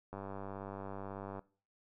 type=click train; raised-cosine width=1 ms; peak=-30 dBFS; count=125; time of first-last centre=0.13-1.393 s; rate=98.2 Hz; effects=noise-tail reverb RT60 0.4 s tail -20 dB re dry